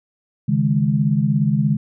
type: chord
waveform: sine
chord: C# suspended second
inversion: none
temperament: equal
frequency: 138.59 / 155.56 / 207.7 Hz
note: C#3 / D#3 / G#3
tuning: 0 / 0 / 0 cents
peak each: -19 dBFS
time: 0.48-1.77 s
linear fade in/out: 10 ms
effects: none